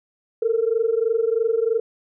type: tone pair together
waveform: sine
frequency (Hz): 443.1 / 466.2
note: A4 / A#4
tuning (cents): +12 / 0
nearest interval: minor second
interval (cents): 88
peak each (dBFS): -20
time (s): 0.42-1.8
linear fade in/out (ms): 5
effects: tanh soft clip ceiling -10 dBFS